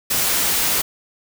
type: noise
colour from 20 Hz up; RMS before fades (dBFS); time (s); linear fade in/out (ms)
white; -19; 0.1-0.82; 10
effects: none